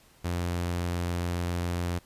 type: tone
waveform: sawtooth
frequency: 87.31 Hz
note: F2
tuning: in tune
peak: -24 dBFS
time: 0.24-1.99 s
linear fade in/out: 10 ms
effects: pink hiss -59 dBFS RMS until 2.05 s + resampled to 32000 Hz